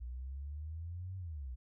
sine exponential two-way sweep, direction up then down, 59 to 95.5 to 59 Hz, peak -40 dBFS, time 0-1.56 s, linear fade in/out 20 ms, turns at 1.17 s, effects none

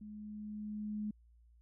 sine tone with level ramp, 210.9 Hz, G#3, 27 cents sharp, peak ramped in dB -46 to -35 dBFS, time 0.01-1.11 s, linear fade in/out 5 ms, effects added 58 Hz sine -61 dBFS peak until 1.61 s

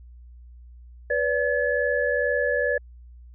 sine tone cluster, 492.8 / 575 / 1713 Hz, B4 / D5 / A6, -4 / -37 / -47 cents, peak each -25 dBFS, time 1.1-2.78 s, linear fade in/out 5 ms, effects added 60 Hz sine -43 dBFS peak until 3.34 s

